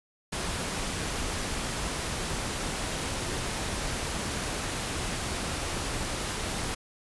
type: noise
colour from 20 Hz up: pink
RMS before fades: -32 dBFS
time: 0.32-6.75 s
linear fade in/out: 10 ms
effects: resampled to 24000 Hz